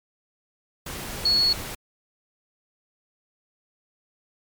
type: tone in noise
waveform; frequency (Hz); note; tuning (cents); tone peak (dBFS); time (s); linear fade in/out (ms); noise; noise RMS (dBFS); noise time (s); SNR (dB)
sine; 4367; C#8; -27; -17; 1.25-1.53; 5; pink; -34; 0.86-1.75; +14
effects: MP3 96 kbps